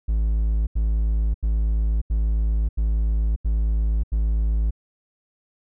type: tone bursts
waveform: triangle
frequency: 54.1 Hz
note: A1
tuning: 29 cents flat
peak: -16 dBFS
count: 7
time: 0.08-4.708 s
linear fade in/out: 10 ms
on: 590 ms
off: 83 ms
effects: none